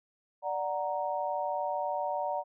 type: chord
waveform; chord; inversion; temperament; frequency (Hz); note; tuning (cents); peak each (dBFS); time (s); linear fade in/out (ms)
sine; D augmented; none; equal; 587.3 / 740 / 932.3; D5 / F#5 / A#5; 0 / 0 / 0; -34; 0.42-2.44; 50
effects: none